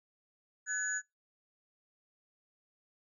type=tone cluster; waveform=sine; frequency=1508 / 1694 / 6820 Hz; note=F#6 / G#6 / G#8; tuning=+32 / +34 / +45 cents; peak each=-37 / -37 / -36 dBFS; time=0.66-1.02 s; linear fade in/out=50 ms; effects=noise-tail reverb RT60 0.2 s tail -26 dB re dry